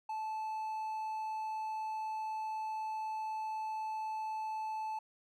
triangle tone, 872 Hz, A5, 16 cents flat, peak -34 dBFS, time 0.09-4.99 s, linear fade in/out 5 ms, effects none

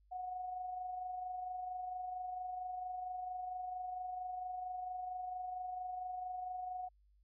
sine tone with amplitude modulation, 733 Hz, F#5, 16 cents flat, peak -38 dBFS, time 0.11-6.89 s, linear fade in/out 20 ms, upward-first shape sine, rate 24.4 Hz, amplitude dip 40%, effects added 50 Hz sine -66 dBFS peak until 7.23 s

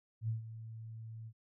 sine tone with ADSR envelope, 112.1 Hz, A2, 33 cents sharp, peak -31 dBFS, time 0.21-1.33 s, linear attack 75 ms, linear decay 130 ms, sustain -13 dB, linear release 58 ms, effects none

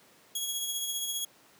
15% pulse tone with tremolo, 3322 Hz, G#7, in tune, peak -22 dBFS, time 0.35-1.25 s, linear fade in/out 5 ms, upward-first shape triangle, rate 15 Hz, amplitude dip 45%, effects pink hiss -59 dBFS RMS until 1.59 s + high-pass 200 Hz 12 dB/octave

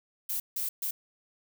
violet noise bursts at uneven times, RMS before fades -32 dBFS, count 3, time 0.29-0.4 / 0.56-0.69 / 0.82-0.91 s, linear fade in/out 5 ms, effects none

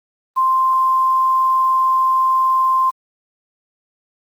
sine tone with quantisation, 1046.5 Hz, C6, in tune, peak -12 dBFS, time 0.36-2.91 s, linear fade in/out 20 ms, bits 7, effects Opus 24 kbps

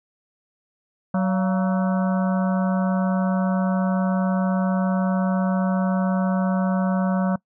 harmonic tone with a mistuned harmonic, 187.8 Hz, F#3, 26 cents sharp, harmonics 1 / 3 / 4 / 5 / 6 / 7 / 8, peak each -19 / -29 / -31 / -33 / -35 / -36 / -37 dBFS, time 1.14-7.36 s, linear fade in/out 5 ms, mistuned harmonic 4, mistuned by -130 cents, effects noise-tail reverb RT60 0.1 s tail -23 dB re dry

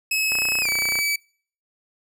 sawtooth tone with pitch glide, 2576 to 2295 Hz, E7 to D7, -41 to -40 cents, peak -17 dBFS, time 0.11-1.16 s, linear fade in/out 5 ms, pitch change -199 cents, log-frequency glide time 0.61-0.68 s
click train, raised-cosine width 0.5 ms, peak -17 dBFS, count 21, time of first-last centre 0.32-0.989 s, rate 29.9 Hz
effects noise-tail reverb RT60 0.5 s tail -25 dB re dry

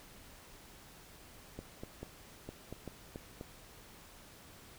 clicks, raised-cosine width 2 ms, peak -29 dBFS, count 8, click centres 1.59 / 1.835 / 2.03 / 2.49 / 2.726 / 2.877 / 3.159 / 3.411 s, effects pink hiss -56 dBFS RMS until 4.78 s

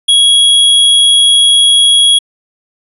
square tone, 3322 Hz, G#7, in tune, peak -5 dBFS, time 0.08-2.19 s, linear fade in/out 10 ms, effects resampled to 32000 Hz

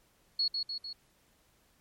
sine tone with echo, 4346 Hz, C#8, 35 cents flat, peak -26 dBFS, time 0.39-0.48 s, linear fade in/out 5 ms, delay 150 ms, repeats 3, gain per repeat -4 dB, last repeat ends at 0.93 s, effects pink hiss -68 dBFS RMS until 1.8 s + MP3 64 kbps

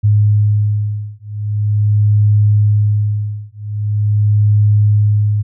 sine beating tone pair, 104.4 / 104.83 Hz, G#2 / G#2, +10 / +17 cents, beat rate 0.43 Hz, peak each -13 dBFS, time 0.03-5.43 s, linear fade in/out 20 ms, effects none

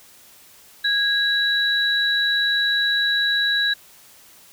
sine tone pair together, 1646 / 3915 Hz, G#6 / B7, -16 / -16 cents, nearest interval octave + minor third, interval 1500 cents, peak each -20 dBFS, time 0.84-3.74 s, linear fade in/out 10 ms, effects white hiss -49 dBFS RMS until 4.52 s

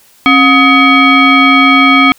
sine tone with frequency modulation, 1262 Hz, D#6, 24 cents sharp, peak -3 dBFS, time 0.26-2.12 s, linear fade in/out 0 ms, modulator 991 Hz, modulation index 1.5, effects white hiss -45 dBFS RMS until 2.18 s

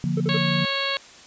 sine chord, Bb major, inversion first, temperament just, 145.68 / 174.81 / 233.1 Hz, D3 / F3 / Bb3, -14 / +2 / 0 cents, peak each -25 / -24 / -29 dBFS, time 0.04-0.65 s, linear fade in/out 0 ms
triangle tone bursts, 440 Hz, A4, in tune, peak -22 dBFS, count 3, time 0.17-0.374 s, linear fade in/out 5 ms, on 34 ms, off 51 ms
harmonic tone, 551 Hz, C#5, 11 cents flat, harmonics 1 / 2 / 3 / 4 / 5 / 6 / 7 / 8, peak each -31 / -31 / -31 / -31 / -31 / -31 / -31 / -31 dBFS, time 0.29-0.97 s, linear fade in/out 0 ms
effects white hiss -46 dBFS RMS until 1.26 s + resampled to 16000 Hz

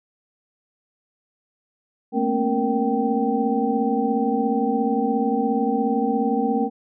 sine tone cluster, 220.3 / 237.4 / 271.5 / 466.4 / 777 Hz, A3 / A#3 / C#4 / A#4 / G5, +2 / +32 / -36 / +1 / -16 cents, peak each -25 dBFS, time 2.12-6.7 s, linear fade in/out 50 ms, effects none

